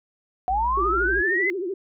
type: linear sweep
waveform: sine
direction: up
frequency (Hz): 719 to 2071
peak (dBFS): -20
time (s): 0.48-1.5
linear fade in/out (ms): 0
type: tone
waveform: triangle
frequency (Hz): 56.4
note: A1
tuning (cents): +44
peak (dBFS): -27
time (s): 0.49-1.22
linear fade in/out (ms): 20
type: tone with vibrato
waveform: sine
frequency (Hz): 370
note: F#4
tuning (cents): 0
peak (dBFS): -25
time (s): 0.77-1.74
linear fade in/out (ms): 5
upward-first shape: triangle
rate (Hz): 13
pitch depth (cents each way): 180
effects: none